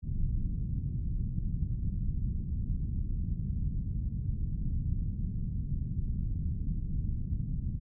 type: low-pass noise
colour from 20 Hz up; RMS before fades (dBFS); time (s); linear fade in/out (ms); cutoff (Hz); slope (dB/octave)
pink; -32; 0.02-7.8; 50; 180; 24
effects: none